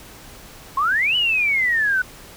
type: exponential two-way sweep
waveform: sine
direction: up then down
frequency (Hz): 1043 to 3000 to 1476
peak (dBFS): -16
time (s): 0.77-2.02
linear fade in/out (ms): 5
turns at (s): 1.16
effects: pink hiss -42 dBFS RMS until 2.36 s

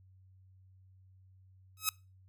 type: tone with exponential growth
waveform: 5% pulse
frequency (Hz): 1279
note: D#6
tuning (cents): +47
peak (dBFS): -13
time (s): 1.77-1.89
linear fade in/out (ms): 1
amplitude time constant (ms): 25
effects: noise-tail reverb RT60 0.3 s tail -25 dB re dry + added 94 Hz sine -58 dBFS peak until 2.28 s

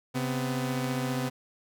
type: tone pair together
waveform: sawtooth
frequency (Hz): 132.86 / 250.8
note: C3 / B3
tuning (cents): +27 / +27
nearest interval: major seventh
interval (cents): 1100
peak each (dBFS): -27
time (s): 0.14-1.3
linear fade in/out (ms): 20
effects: none

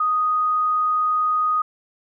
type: tone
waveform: sine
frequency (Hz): 1244.5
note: D#6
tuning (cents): 0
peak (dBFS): -17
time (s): 0-1.62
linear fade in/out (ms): 5
effects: none

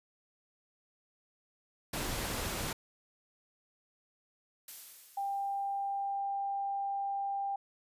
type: noise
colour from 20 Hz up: pink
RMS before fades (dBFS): -36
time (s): 1.93-2.73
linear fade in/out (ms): 5
type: noise with exponential decay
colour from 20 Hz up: blue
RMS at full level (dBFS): -44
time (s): 4.68-6.2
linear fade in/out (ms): 2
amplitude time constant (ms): 330
type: tone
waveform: sine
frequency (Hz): 794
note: G5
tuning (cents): +22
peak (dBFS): -32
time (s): 5.17-7.56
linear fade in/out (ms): 5
effects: resampled to 32000 Hz

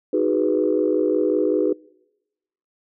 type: chord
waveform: sine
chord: G# minor seventh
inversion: second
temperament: equal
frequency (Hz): 311.1 / 370 / 415.3 / 493.9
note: D#4 / F#4 / G#4 / B4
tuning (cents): 0 / 0 / 0 / 0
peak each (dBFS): -22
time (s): 0.13-1.73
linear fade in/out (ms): 5
effects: noise-tail reverb RT60 1.0 s tail -26 dB re dry + tanh soft clip ceiling -7 dBFS

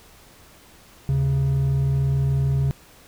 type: tone pair together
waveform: triangle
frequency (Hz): 76.6 / 136.49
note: D#2 / C#3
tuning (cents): -27 / -26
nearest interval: minor seventh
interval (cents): 1001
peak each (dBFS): -24 / -16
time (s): 1.09-2.71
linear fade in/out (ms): 0
effects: tanh soft clip ceiling -9 dBFS + pink hiss -50 dBFS RMS until 3.07 s

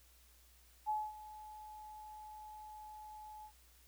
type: tone with ADSR envelope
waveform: sine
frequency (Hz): 854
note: G#5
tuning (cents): +48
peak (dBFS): -32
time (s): 0.86-3.52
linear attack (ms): 33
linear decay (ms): 230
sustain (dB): -17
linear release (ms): 72
effects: added 60 Hz sine -65 dBFS peak until 3.87 s + white hiss -67 dBFS RMS until 3.87 s

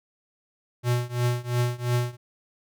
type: tone with tremolo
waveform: square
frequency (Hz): 121.9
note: B2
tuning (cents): -22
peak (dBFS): -20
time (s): 0.83-2.17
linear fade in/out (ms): 50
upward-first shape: triangle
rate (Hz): 2.9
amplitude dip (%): 95
effects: none

